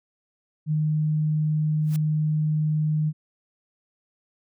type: tone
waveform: sine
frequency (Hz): 153.6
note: D#3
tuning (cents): -22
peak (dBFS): -20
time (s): 0.66-3.13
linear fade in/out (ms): 50
type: noise with exponential growth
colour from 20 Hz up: white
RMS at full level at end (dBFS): -38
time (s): 1.81-1.96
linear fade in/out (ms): 0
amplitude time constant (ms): 32
effects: none